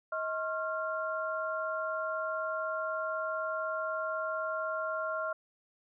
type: tone cluster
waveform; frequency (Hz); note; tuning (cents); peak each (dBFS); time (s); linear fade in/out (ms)
sine; 635 / 1079 / 1384; D#5 / C#6 / F6; +35 / -47 / -16; -35 / -39 / -35; 0.12-5.33; 5
effects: none